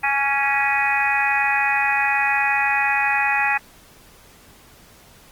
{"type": "harmonic tone with a mistuned harmonic", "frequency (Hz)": 277.2, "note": "C#4", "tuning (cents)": 0, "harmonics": [3, 4, 5, 6, 7, 8, 9], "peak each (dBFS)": [-22, -32, -29, -25, -23, -34, -22], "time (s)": [0.03, 3.58], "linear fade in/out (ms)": 10, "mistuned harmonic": 4, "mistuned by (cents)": 20, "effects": ["pink hiss -49 dBFS RMS until 5.31 s", "Opus 32 kbps"]}